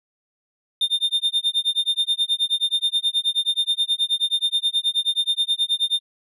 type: tone with tremolo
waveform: triangle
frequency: 3624 Hz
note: A#7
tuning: 50 cents flat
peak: -14 dBFS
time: 0.81-6 s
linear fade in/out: 2 ms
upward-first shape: sine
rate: 9.4 Hz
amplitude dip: 100%
effects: resampled to 32000 Hz